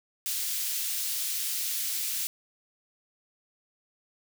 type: high-pass noise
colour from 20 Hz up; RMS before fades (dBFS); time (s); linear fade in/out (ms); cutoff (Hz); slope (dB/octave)
white; -31; 0.26-2.27; 0; 3000; 12
effects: none